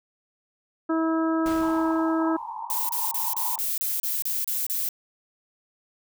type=harmonic tone; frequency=323.7 Hz; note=E4; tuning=31 cents flat; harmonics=1 / 2 / 3 / 4 / 5; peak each=-22 / -31 / -34 / -31 / -39 dBFS; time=0.89-2.37 s; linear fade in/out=10 ms
type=noise with exponential decay; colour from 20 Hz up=pink; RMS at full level=-36 dBFS; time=1.46-2.61 s; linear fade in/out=0 ms; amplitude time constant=250 ms
type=band-pass noise; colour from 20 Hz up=pink; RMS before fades=-35 dBFS; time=1.62-3.58 s; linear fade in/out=0 ms; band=870 to 1000 Hz; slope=96 dB/octave
type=noise bursts; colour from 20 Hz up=violet; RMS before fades=-27 dBFS; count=10; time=2.7-4.888 s; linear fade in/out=0 ms; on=190 ms; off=32 ms
effects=none